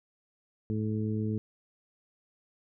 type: harmonic tone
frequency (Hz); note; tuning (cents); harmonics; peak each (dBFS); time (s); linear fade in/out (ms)
108; A2; -32; 1 / 2 / 3 / 4; -31 / -32 / -38 / -39; 0.7-1.38; 0
effects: none